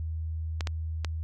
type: clicks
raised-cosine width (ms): 0.2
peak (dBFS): -15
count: 3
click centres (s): 0.608 / 0.672 / 1.047
effects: added 80 Hz sine -30 dBFS peak until 1.23 s